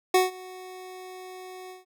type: tone with ADSR envelope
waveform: 25% pulse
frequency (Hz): 370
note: F#4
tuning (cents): 0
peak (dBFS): -12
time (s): 0.14-1.85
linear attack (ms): 5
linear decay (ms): 160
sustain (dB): -24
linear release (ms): 150
effects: none